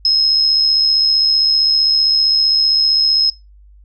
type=tone with amplitude modulation; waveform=sine; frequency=5150 Hz; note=E8; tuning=41 cents flat; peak=-8 dBFS; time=0.05-3.3 s; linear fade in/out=2 ms; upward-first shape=sine; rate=75.4 Hz; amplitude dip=35%; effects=noise-tail reverb RT60 0.2 s tail -20 dB re dry + added 50 Hz sine -41 dBFS peak until 3.84 s